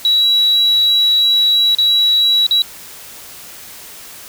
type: tone with dropouts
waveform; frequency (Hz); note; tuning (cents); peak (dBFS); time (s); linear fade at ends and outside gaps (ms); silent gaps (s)
sine; 3901; B7; -22; -8; 0.05-2.62; 1; 1.749-1.785 / 2.466-2.51
effects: tanh soft clip ceiling -6 dBFS + white hiss -35 dBFS RMS until 4.28 s